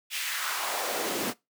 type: noise with high-pass filter sweep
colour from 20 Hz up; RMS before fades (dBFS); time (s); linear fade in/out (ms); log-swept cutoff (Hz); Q
pink; -31; 0.1-1.34; 50; 2700 to 220; 1.9
effects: noise-tail reverb RT60 0.2 s tail -21 dB re dry